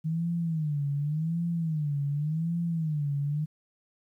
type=tone with vibrato; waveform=sine; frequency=155.56 Hz; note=D#3; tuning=in tune; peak=-26 dBFS; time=0.04-3.46 s; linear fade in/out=20 ms; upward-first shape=sine; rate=0.88 Hz; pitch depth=160 cents each way; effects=11-bit